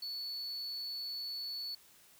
triangle tone, 4435 Hz, C#8, in tune, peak -37 dBFS, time 0.02-1.75 s, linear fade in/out 5 ms, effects white hiss -62 dBFS RMS until 2.19 s

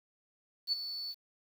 sine tone with ADSR envelope, 4456 Hz, C#8, 8 cents sharp, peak -26 dBFS, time 0.67-1.15 s, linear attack 53 ms, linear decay 18 ms, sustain -11 dB, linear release 44 ms, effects 9-bit

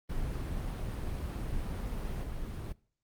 brown noise with level steps, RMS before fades -35 / -38 dBFS, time 0.09-2.73 s, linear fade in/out 10 ms, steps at 2.23 s, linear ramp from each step 10 ms, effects noise-tail reverb RT60 0.5 s tail -23 dB re dry + Opus 32 kbps

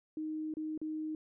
sine tone with dropouts, 311.1 Hz, D#4, in tune, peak -35 dBFS, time 0.17-1.15 s, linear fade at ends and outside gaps 2 ms, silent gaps 0.539-0.569 / 0.777-0.815 s, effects none

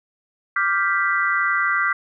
sine chord, G dominant seventh, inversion second, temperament equal, 1174.7 / 1396.9 / 1568 / 1975.5 Hz, D6 / F6 / G6 / B6, 0 / 0 / 0 / 0 cents, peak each -23 dBFS, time 0.56-1.93 s, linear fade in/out 5 ms, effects none

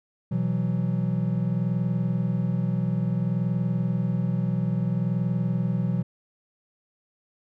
triangle chord, B suspended fourth, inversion none, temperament just, 123.47 / 164.63 / 185.21 Hz, B2 / E3 / F#3, 0 / -2 / +2 cents, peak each -25 dBFS, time 0.31-6.03 s, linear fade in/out 10 ms, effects none

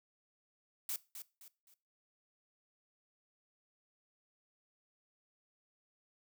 blue noise with echo, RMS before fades -38 dBFS, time 0.89-0.96 s, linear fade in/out 2 ms, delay 260 ms, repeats 3, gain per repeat -9 dB, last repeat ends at 1.74 s, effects noise-tail reverb RT60 0.3 s tail -19 dB re dry

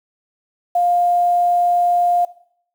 sine tone with quantisation, 704 Hz, F5, 14 cents sharp, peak -13 dBFS, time 0.75-2.25 s, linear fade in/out 5 ms, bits 7, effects noise-tail reverb RT60 0.6 s tail -18 dB re dry

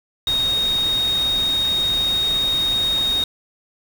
sine tone in noise, 3729 Hz, A#7, in tune, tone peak -17 dBFS, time 0.27-3.24 s, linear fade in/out 2 ms, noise pink, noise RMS -31 dBFS, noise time 0.27-3.24 s, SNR +11 dB, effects none

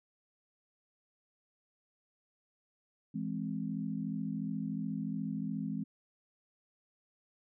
sine chord, E augmented, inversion none, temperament equal, 164.81 / 207.7 / 261.6 Hz, E3 / G#3 / B#3, 0 / 0 / 0 cents, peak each -39 / -37 / -39 dBFS, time 3.14-5.84 s, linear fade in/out 10 ms, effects none

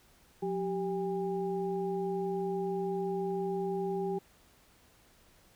sine tone cluster, 179.1 / 388.8 / 810 Hz, F3 / G4 / G#5, +44 / -14 / -43 cents, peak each -37 / -32 / -39 dBFS, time 0.42-4.19 s, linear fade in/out 10 ms, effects pink hiss -63 dBFS RMS until 5.55 s

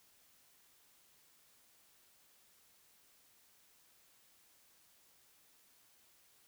silence, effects white hiss -68 dBFS RMS until 6.47 s

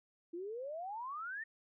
sine exponential sweep, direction up, 329.6 to 1857 Hz, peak -40 dBFS, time 0.33-1.44 s, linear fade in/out 10 ms, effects none

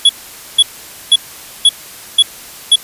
square tone bursts, 3373 Hz, G#7, 26 cents sharp, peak -4 dBFS, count 6, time 0.05-2.758 s, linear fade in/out 5 ms, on 43 ms, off 490 ms, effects white hiss -33 dBFS RMS until 2.83 s + resampled to 32000 Hz

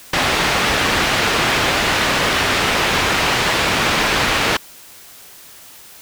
white low-pass noise, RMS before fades -17 dBFS, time 0.13-4.57 s, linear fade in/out 5 ms, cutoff 2800 Hz, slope 12 dB/octave, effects white hiss -41 dBFS RMS until 6.01 s

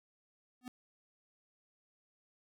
square tone with exponential growth, 250 Hz, B3, 21 cents sharp, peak -39 dBFS, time 0.61-0.68 s, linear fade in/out 1 ms, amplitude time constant 15 ms, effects none

